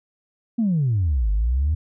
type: exponential two-way sweep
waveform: sine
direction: down then up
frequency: 241.2 to 48.85 to 80.9 Hz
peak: -16 dBFS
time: 0.58-1.75 s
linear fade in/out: 10 ms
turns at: 1.31 s
effects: tanh soft clip ceiling -14 dBFS